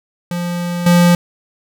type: tone with level steps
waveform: square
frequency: 174.61 Hz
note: F3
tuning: in tune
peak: -19 / -8 dBFS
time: 0.31-1.15 s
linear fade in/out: 2 ms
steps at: 0.86 s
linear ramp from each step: 5 ms
effects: none

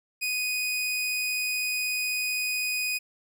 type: tone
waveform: sawtooth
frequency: 2489 Hz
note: D#7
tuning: in tune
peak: -23 dBFS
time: 0.21-2.99 s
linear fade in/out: 20 ms
effects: none

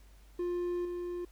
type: tone with level steps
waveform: triangle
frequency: 352.3 Hz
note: F4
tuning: 15 cents sharp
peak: -29 / -33 dBFS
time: 0.39-1.25 s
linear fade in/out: 5 ms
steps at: 0.85 s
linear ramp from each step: 2 ms
effects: added 50 Hz sine -54 dBFS peak until 1.31 s + pink hiss -65 dBFS RMS until 1.31 s

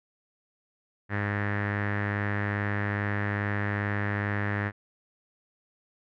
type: tone with low-pass filter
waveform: sawtooth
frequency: 102.4 Hz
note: G#2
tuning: 24 cents flat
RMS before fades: -29 dBFS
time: 1.09-4.72 s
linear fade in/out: 50 ms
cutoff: 1800 Hz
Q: 6.1
effects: none

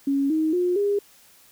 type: tone with pitch steps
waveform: sine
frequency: 277.2 / 314.8 / 357.4 / 405.8 Hz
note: C#4 / D#4 / F4 / G#4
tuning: 0 / +20 / +40 / -40 cents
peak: -19 dBFS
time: 0.07-0.99 s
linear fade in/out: 5 ms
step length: 230 ms
effects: white hiss -54 dBFS RMS until 1.51 s

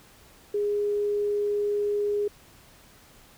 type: tone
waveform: sine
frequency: 412.1 Hz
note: G#4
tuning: 13 cents flat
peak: -23 dBFS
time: 0.54-2.28 s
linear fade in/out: 5 ms
effects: pink hiss -54 dBFS RMS until 3.37 s

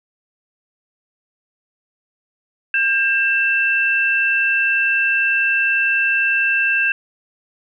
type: tone pair together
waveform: sine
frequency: 1600 / 2669 Hz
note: G6 / E7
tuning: +35 / +21 cents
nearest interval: major sixth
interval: 886 cents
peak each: -17 dBFS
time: 2.74-6.92 s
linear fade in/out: 2 ms
effects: none

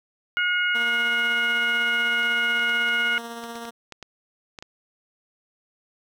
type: harmonic tone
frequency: 720 Hz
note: F#5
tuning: 47 cents flat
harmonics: 2 / 3 / 4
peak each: -22 / -26 / -28 dBFS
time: 0.37-3.18 s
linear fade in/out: 0 ms
type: tone with tremolo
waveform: 10% pulse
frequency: 233 Hz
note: A#3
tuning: 1 cent flat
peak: -24 dBFS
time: 0.74-3.71 s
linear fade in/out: 20 ms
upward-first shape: triangle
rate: 16 Hz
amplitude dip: 35%
type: clicks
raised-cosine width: 0.2 ms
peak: -21 dBFS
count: 11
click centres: 2.231 / 2.595 / 2.695 / 2.888 / 3.439 / 3.556 / 3.653 / 3.923 / 4.027 / 4.588 / 4.625 s
effects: none

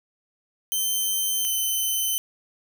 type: tone pair in turn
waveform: 5% pulse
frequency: 3099 / 3056 Hz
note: G7 / G7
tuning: -21 / -45 cents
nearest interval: unison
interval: 24 cents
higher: first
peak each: -14 dBFS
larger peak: neither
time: 0.72-1.45 / 1.45-2.18 s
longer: neither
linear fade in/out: 0 ms
effects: none

